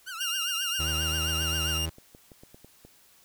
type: tone with vibrato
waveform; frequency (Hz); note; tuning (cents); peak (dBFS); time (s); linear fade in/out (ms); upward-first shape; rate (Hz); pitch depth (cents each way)
sawtooth; 1426; F6; +36; -32; 0.06-1.79; 20; triangle; 7.5; 190
type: tone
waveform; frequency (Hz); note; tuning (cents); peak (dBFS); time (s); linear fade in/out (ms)
sawtooth; 2817; F7; +14; -25; 0.2-1.86; 10
type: tone with pitch glide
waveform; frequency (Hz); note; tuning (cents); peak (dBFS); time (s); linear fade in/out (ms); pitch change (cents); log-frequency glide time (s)
35% pulse; 78.9 to 80.74; D#2 to E2; +25 to -35; -29; 0.79-1.9; 10; +40; 0.94-1.33
type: clicks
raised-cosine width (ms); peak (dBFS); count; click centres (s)
2; -35; 12; 1.115 / 1.273 / 1.418 / 1.529 / 1.879 / 1.984 / 2.149 / 2.318 / 2.435 / 2.545 / 2.646 / 2.85
effects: white hiss -59 dBFS RMS until 3.24 s